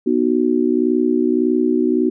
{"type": "chord", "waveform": "sine", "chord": "B major", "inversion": "none", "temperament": "just", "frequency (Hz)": [246.9, 308.7, 370.4], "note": ["B3", "D#4", "F#4"], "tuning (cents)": [0, -14, 2], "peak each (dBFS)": -18, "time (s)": [0.06, 2.1], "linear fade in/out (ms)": 10, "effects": []}